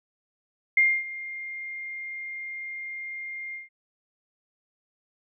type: tone with ADSR envelope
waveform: sine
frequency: 2114 Hz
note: C7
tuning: 17 cents sharp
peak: -15 dBFS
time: 0.77-3.69 s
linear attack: 4 ms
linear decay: 260 ms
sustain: -18 dB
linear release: 150 ms
effects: none